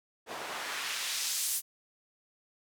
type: noise with band-pass filter sweep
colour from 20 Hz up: white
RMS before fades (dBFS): -35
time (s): 0.26-1.62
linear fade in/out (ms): 50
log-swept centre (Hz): 530 to 11000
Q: 0.83
effects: none